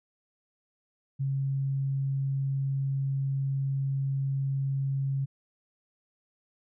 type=tone; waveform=sine; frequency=136.5 Hz; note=C#3; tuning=26 cents flat; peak=-26 dBFS; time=1.19-5.26 s; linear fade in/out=20 ms; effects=none